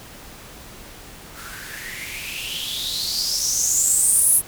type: noise with band-pass filter sweep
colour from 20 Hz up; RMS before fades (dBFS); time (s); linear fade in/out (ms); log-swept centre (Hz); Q
violet; -22; 1.34-4.42; 50; 1300 to 11000; 8.2
effects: pink hiss -41 dBFS RMS until 4.47 s